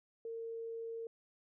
sine tone, 456.7 Hz, A#4, 36 cents flat, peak -40 dBFS, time 0.25-1.07 s, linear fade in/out 2 ms, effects none

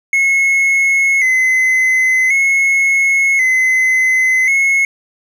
triangle tone with vibrato, 2109 Hz, C7, 13 cents sharp, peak -8 dBFS, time 0.13-4.85 s, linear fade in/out 2 ms, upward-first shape square, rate 0.46 Hz, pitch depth 56 cents each way, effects none

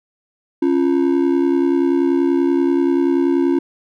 triangle ring-modulated tone, 311.1 Hz, D#4, in tune, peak -8 dBFS, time 0.62-3.59 s, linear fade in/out 5 ms, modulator 35.2 Hz, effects none

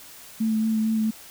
sine tone with vibrato, 220 Hz, A3, in tune, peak -20 dBFS, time 0.4-1.11 s, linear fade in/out 10 ms, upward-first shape sine, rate 4.4 Hz, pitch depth 17 cents each way, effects white hiss -45 dBFS RMS until 1.3 s

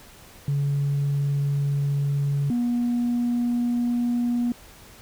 sine tone pair in turn, 141.7 / 240.6 Hz, C#3 / B3, +38 / -45 cents, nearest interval major sixth, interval 917 cents, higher second, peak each -19 dBFS, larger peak neither, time 0.48-2.5 / 2.5-4.52 s, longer neither, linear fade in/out 2 ms, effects tanh soft clip ceiling -18 dBFS + pink hiss -48 dBFS RMS until 5.01 s

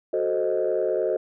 sine chord, F# diminished seventh, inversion none, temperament equal, 370 / 440 / 523.3 / 622.3 Hz, F#4 / A4 / C5 / Eb5, 0 / 0 / 0 / 0 cents, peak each -26 dBFS, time 0.13-1.17 s, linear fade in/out 5 ms, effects tanh soft clip ceiling -14 dBFS

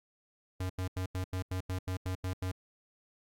square tone bursts, 92.5 Hz, F#2, in tune, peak -33 dBFS, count 11, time 0.6-2.516 s, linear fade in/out 5 ms, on 96 ms, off 86 ms, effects AAC 64 kbps

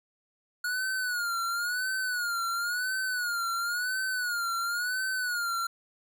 square tone with vibrato, 1447 Hz, F#6, 39 cents flat, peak -29 dBFS, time 0.64-5.67 s, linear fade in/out 5 ms, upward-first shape sine, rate 0.96 Hz, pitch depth 100 cents each way, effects none

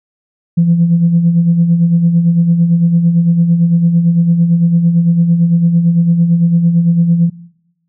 sine tone with tremolo, 169.7 Hz, F3, 49 cents flat, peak -4 dBFS, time 0.57-7.3 s, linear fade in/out 10 ms, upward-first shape sine, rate 8.9 Hz, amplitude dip 55%, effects noise-tail reverb RT60 0.8 s tail -19 dB re dry + tanh soft clip ceiling -1 dBFS

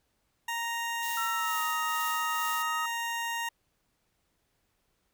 20% pulse tone, 932.3 Hz, A#5, in tune, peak -26 dBFS, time 0.48-3.49 s, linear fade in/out 5 ms
blue noise with tremolo, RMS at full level -39 dBFS, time 1.02-2.63 s, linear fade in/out 10 ms, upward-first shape sine, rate 2.2 Hz, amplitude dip 45%
sine tone with pitch glide, 1339 to 1263.8 Hz, E6 to D#6, +27 to +27 cents, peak -31 dBFS, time 1.17-2.86 s, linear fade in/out 5 ms, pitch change -100 cents, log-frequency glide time 1.3-1.63 s
effects pink hiss -75 dBFS RMS until 5.13 s

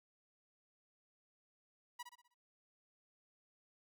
sawtooth tone with echo, 971 Hz, B5, 30 cents flat, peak -40 dBFS, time 1.99-2.03 s, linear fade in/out 10 ms, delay 63 ms, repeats 5, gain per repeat -7 dB, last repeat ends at 2.345 s, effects none

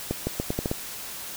accelerating click train, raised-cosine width 2 ms, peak -12 dBFS, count 7, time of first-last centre 0.11-0.714 s, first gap 160 ms, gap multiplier 0.81, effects white hiss -37 dBFS RMS until 1.36 s

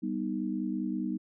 sine chord, G augmented, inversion none, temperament equal with one note detuned, 196 / 245.8 / 311.1 Hz, G3 / B3 / D#4, 0 / -8 / 0 cents, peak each -34 dBFS, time 0.02-1.18 s, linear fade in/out 20 ms, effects none

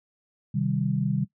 sine chord, C minor, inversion none, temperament equal, 130.81 / 155.56 / 196 Hz, C3 / Eb3 / G3, 0 / 0 / 0 cents, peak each -27 dBFS, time 0.54-1.25 s, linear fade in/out 10 ms, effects noise-tail reverb RT60 0.1 s tail -19 dB re dry

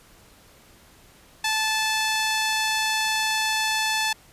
sawtooth tone with band-pass filter, 873 Hz, A5, 14 cents flat, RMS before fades -24 dBFS, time 1.44-4.13 s, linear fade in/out 5 ms, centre 4100 Hz, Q 0.6, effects pink hiss -53 dBFS RMS until 4.32 s + resampled to 32000 Hz

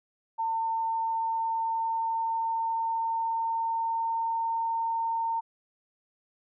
sine tone with pitch glide, 903 to 911.9 Hz, A5 to A#5, +45 to -38 cents, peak -26 dBFS, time 0.38-5.41 s, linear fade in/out 20 ms, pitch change +17 cents, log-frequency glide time 0.78-4.6 s, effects none

